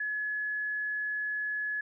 sine tone, 1700 Hz, G#6, 40 cents sharp, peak -30 dBFS, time 0-1.81 s, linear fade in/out 5 ms, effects none

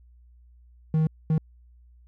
triangle tone bursts at uneven times, 157.4 Hz, D#3, 20 cents sharp, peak -17 dBFS, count 2, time 0.94-1.07 / 1.3-1.38 s, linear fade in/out 2 ms, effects added 60 Hz sine -51 dBFS peak until 2.07 s

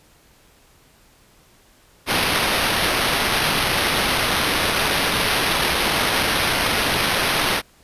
violet noise with sample-and-hold, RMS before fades -20 dBFS, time 2.06-7.62 s, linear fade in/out 50 ms, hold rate 7350 Hz, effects pink hiss -54 dBFS RMS until 7.83 s + resampled to 32000 Hz

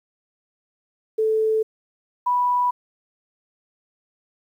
sine tone pair in turn, 438.2 / 983.7 Hz, A4 / B5, -7 / -7 cents, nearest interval octave + major second, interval 1400 cents, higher second, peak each -17 dBFS, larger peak neither, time 1.18-1.63 / 2.26-2.71 s, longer neither, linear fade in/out 10 ms, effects 9-bit

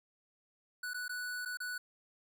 square tone with dropouts, 1480 Hz, F#6, in tune, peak -38 dBFS, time 0.83-1.78 s, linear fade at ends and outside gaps 5 ms, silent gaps 0.935-0.943 / 1.081-1.093 / 1.451-1.457 / 1.572-1.602 s, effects 13-bit

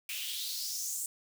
white noise with high-pass filter sweep, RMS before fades -37 dBFS, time 0.09-1.06 s, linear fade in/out 2 ms, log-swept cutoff 2500 to 8100 Hz, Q 4, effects none

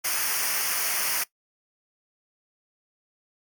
white noise with comb filter, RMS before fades -26 dBFS, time 0.04-1.24 s, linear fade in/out 10 ms, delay 0.26 ms, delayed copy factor -0.75, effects noise-tail reverb RT60 0.1 s tail -19 dB re dry + Opus 48 kbps

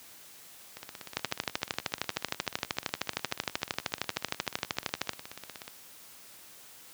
two click trains, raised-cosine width 0.2 ms, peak -23 / -10 dBFS, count 82 / 52, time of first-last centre 0.77-5.679 / 1.17-5.093 s, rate 16.5 / 13 Hz, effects white hiss -52 dBFS RMS until 6.93 s + high-pass 80 Hz 12 dB/octave

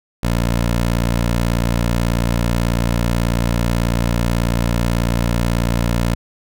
15% pulse tone, 58.27 Hz, A#1, in tune, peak -9 dBFS, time 0.23-6.15 s, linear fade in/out 5 ms, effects none

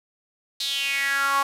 sawtooth tone with high-pass filter sweep, 277.2 Hz, C#4, in tune, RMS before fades -24 dBFS, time 0.6-1.43 s, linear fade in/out 5 ms, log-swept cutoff 4100 to 1000 Hz, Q 5.8, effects resampled to 32000 Hz + 7-bit

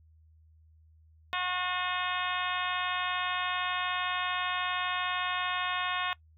harmonic tone with a mistuned harmonic, 362.6 Hz, F#4, 35 cents flat, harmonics 2 / 3 / 4 / 5 / 6 / 7 / 8 / 9 / 10, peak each -38 / -34 / -38 / -38 / -41 / -38 / -42 / -42 / -40 dBFS, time 1.33-6.13 s, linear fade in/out 0 ms, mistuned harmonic 6, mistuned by -25 cents, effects noise-tail reverb RT60 0.1 s tail -21 dB re dry + added 79 Hz sine -57 dBFS peak until 6.37 s

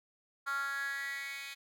10% pulse tone with high-pass filter sweep, 277.2 Hz, C#4, in tune, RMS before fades -38 dBFS, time 0.46-1.55 s, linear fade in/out 20 ms, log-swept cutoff 1300 to 2600 Hz, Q 7.1, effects none

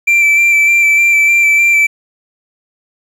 triangle tone with vibrato, 2342 Hz, D7, 5 cents flat, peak -5 dBFS, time 0.07-1.87 s, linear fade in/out 10 ms, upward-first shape square, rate 3.3 Hz, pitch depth 15 cents each way, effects 7-bit

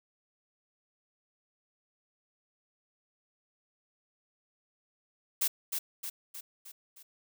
blue noise with echo, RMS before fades -28 dBFS, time 5.41-5.48 s, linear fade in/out 10 ms, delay 310 ms, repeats 5, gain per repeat -5 dB, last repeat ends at 7.03 s, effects none

